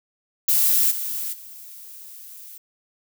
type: noise with level steps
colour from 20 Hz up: violet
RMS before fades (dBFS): -18 / -28 / -41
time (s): 0.48-2.58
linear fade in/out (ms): 5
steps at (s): 0.9 / 1.32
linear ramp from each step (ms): 20
effects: none